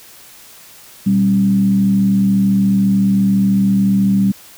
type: tone with frequency modulation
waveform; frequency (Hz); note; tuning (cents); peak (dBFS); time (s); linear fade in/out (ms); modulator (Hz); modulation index
sine; 196; G3; 0; -10; 1.06-4.32; 10; 74.1; 0.46
effects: white hiss -41 dBFS RMS until 4.57 s